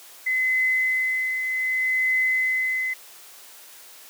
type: tone with tremolo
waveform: sine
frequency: 2036 Hz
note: C7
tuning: 48 cents flat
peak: -18 dBFS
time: 0.26-2.94 s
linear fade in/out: 10 ms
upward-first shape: triangle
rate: 0.65 Hz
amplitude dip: 50%
effects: white hiss -46 dBFS RMS until 4.09 s + high-pass 400 Hz 12 dB/octave